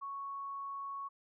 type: tone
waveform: sine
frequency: 1108.7 Hz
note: C#6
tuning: in tune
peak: -39 dBFS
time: 0.01-1.09 s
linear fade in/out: 20 ms
effects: none